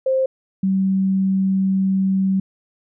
sine tone pair in turn, 526 / 191.64 Hz, C5 / G3, +9 / -39 cents, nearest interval octave + perfect fourth, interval 1748 cents, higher first, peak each -15 dBFS, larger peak neither, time 0.06-0.26 / 0.63-2.4 s, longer second, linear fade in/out 5 ms, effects none

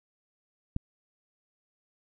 click, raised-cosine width 5 ms, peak -17 dBFS, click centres 0.764 s, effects none

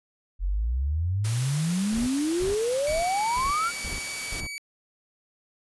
sine exponential sweep, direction up, 42.98 to 1442 Hz, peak -23 dBFS, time 0.39-3.72 s, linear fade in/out 50 ms
white noise, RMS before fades -35 dBFS, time 1.24-4.41 s, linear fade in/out 10 ms
brown noise bursts, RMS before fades -35 dBFS, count 6, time 1.92-4.47 s, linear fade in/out 5 ms, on 150 ms, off 330 ms
sawtooth tone, 2277 Hz, C#7, 46 cents sharp, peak -30 dBFS, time 2.87-4.58 s, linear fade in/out 0 ms
effects resampled to 24000 Hz

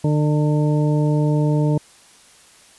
harmonic tone, 150 Hz, D3, 37 cents sharp, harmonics 1 / 2 / 3 / 4 / 6, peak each -16 / -22 / -26 / -28 / -32 dBFS, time 0.04-1.78 s, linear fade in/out 5 ms, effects white hiss -49 dBFS RMS until 2.78 s + resampled to 24000 Hz

